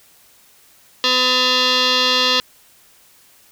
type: tone with frequency modulation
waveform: sine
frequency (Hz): 253.7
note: B3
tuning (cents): +47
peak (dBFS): -12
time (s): 1.04-2.4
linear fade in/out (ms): 0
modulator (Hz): 760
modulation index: 6
effects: tanh soft clip ceiling -9 dBFS + white hiss -51 dBFS RMS until 3.51 s